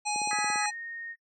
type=harmonic tone; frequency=835 Hz; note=G#5; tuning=9 cents sharp; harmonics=1 / 3 / 5 / 7 / 9 / 10; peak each=-30 / -35 / -37 / -38 / -40 / -40 dBFS; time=0.05-0.71 s; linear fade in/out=20 ms
type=click train; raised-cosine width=2 ms; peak=-27 dBFS; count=8; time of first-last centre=0.16-0.558 s; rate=17.6 Hz
type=chord; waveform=sine; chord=G# minor; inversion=second; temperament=equal with one note detuned; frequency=1270.7 / 1661.2 / 1975.5 Hz; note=D#6 / G#6 / B6; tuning=+36 / 0 / 0 cents; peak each=-35 dBFS; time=0.31-0.66 s; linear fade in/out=0 ms
type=tone; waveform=sine; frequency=1851 Hz; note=A#6; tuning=13 cents flat; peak=-37 dBFS; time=0.6-1.16 s; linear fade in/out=50 ms
effects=noise-tail reverb RT60 0.1 s tail -19 dB re dry + high-pass 200 Hz 12 dB/octave